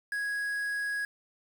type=tone with quantisation; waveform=triangle; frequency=1661.2 Hz; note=G#6; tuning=in tune; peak=-28 dBFS; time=0.12-1.05 s; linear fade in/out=2 ms; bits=8; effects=none